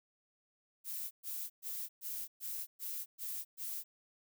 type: noise bursts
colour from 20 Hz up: violet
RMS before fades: -41 dBFS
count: 8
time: 0.84-3.84 s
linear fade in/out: 50 ms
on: 270 ms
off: 120 ms
effects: none